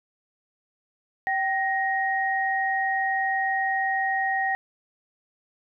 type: tone pair together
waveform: sine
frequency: 773.5 / 1874 Hz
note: G5 / A#6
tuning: -23 / +9 cents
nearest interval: octave + minor third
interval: 1532 cents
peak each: -25 / -25 dBFS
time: 1.27-4.55 s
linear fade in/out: 0 ms
effects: none